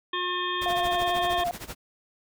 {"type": "harmonic tone", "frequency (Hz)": 358.5, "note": "F4", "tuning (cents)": 45, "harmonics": [1, 3, 5, 7, 9, 10], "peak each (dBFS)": [-34, -30, -33, -40, -33, -37], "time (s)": [0.13, 1.44], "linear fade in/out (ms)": 5}
{"type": "noise with tremolo", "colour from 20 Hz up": "pink", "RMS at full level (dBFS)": -36, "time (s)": [0.61, 1.75], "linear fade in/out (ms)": 10, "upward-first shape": "sine", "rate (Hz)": 13, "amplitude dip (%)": 85}
{"type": "tone with vibrato", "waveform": "sine", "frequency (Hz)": 698.5, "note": "F5", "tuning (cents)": 0, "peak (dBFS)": -25, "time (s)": [0.66, 1.51], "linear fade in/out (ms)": 0, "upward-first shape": "sine", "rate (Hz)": 18, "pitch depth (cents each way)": 32}
{"effects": []}